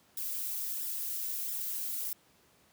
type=noise with flanger; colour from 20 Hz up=violet; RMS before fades=-36 dBFS; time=0.17-2.13 s; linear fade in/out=2 ms; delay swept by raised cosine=0.55 to 5.35 ms; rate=1.5 Hz; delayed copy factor=+0.75; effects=pink hiss -65 dBFS RMS until 2.72 s + high-pass 100 Hz 12 dB/octave